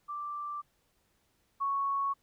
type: tone pair in turn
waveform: sine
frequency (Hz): 1174.7 / 1108.8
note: D6 / C#6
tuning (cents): 0 / 0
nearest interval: minor second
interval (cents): 100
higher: first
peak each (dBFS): -35 / -28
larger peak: second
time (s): 0.08-0.62 / 1.6-2.14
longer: neither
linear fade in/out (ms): 20
effects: pink hiss -73 dBFS RMS until 2.22 s